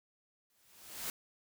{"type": "noise with exponential growth", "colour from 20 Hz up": "white", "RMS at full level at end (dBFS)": -37, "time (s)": [0.5, 1.1], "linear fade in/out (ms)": 1, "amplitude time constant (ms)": 130, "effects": []}